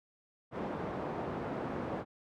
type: band-pass noise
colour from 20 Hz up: pink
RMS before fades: -38 dBFS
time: 0.51-2.05 s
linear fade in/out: 50 ms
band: 160 to 970 Hz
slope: 12 dB/octave
effects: none